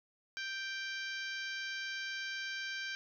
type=harmonic tone; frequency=784 Hz; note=G5; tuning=in tune; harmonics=2 / 3 / 4 / 5 / 6 / 7 / 8; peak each=-40 / -45 / -47 / -50 / -49 / -51 / -55 dBFS; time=0.37-2.95 s; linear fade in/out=0 ms; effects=12-bit